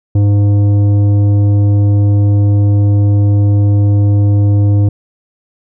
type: tone with tanh clipping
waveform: sine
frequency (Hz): 101.9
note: G#2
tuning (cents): -32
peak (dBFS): -8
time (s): 0.15-4.89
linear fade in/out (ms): 5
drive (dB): 10
effects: none